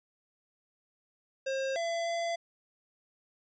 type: tone with pitch steps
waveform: square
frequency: 535 / 674 / 678 Hz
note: C5 / E5 / E5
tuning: +38 / +38 / +49 cents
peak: -31 dBFS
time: 1.46-2.36 s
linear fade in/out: 10 ms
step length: 300 ms
effects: resampled to 16000 Hz